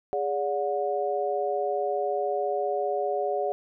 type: tone cluster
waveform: sine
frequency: 411.3 / 576 / 726 Hz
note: G#4 / D5 / F#5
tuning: -17 / -34 / -33 cents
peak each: -29 dBFS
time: 0.13-3.52 s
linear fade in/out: 0 ms
effects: none